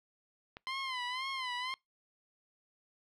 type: click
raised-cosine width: 0.3 ms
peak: -29 dBFS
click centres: 0.569 s
type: tone with vibrato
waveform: 15% pulse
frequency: 1029 Hz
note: C6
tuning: 29 cents flat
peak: -29 dBFS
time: 0.67-1.74 s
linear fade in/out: 0 ms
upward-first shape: sine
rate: 2 Hz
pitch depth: 89 cents each way
effects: noise-tail reverb RT60 0.2 s tail -26 dB re dry + low-pass 5000 Hz 12 dB/octave